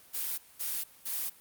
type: noise bursts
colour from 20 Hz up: blue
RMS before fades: -34 dBFS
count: 3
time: 0.13-1.3 s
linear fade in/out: 20 ms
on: 250 ms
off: 210 ms
effects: white hiss -57 dBFS RMS until 1.4 s + Opus 32 kbps